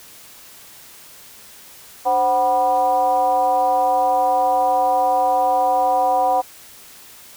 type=tone with frequency modulation; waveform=sine; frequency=750 Hz; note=F#5; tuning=23 cents sharp; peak=-14 dBFS; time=2.05-6.42 s; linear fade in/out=20 ms; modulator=228 Hz; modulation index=0.84; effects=white hiss -43 dBFS RMS until 7.36 s